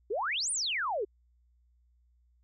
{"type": "exponential two-way sweep", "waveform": "sine", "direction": "up then down", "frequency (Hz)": [368, 9790, 368], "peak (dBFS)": -29, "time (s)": [0.1, 1.05], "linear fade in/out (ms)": 10, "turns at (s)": 0.51, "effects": ["added 60 Hz sine -64 dBFS peak until 2.43 s"]}